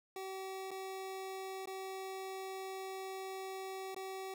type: tone with dropouts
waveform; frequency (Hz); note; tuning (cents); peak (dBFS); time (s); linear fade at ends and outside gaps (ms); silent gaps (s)
25% pulse; 381.9; G4; -45; -38; 0.16-4.34; 2; 0.708-0.714 / 1.657-1.673 / 3.946-3.963
effects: none